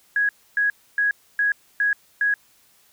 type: tone bursts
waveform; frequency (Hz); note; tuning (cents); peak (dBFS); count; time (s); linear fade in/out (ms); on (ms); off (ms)
sine; 1661.2; G#6; 0; -17; 6; 0.16-2.34; 2; 130; 280
effects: white hiss -58 dBFS RMS until 2.92 s